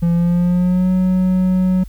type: tone with pitch glide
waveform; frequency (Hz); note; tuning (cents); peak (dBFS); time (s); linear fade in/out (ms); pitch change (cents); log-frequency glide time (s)
triangle; 170.5 to 184.86; F3 to F#3; -41 to -1; -10; 0.02-1.84; 10; +140; 0.13-0.9
effects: added 50 Hz sine -30 dBFS peak until 1.88 s + white hiss -53 dBFS RMS until 1.88 s